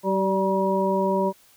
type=harmonic tone with a mistuned harmonic; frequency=191.7 Hz; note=G3; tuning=38 cents flat; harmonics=1 / 2 / 3 / 5; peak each=-25 / -25 / -25 / -25 dBFS; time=0.03-1.33 s; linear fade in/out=50 ms; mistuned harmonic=3; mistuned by=+21 cents; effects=white hiss -56 dBFS RMS until 1.56 s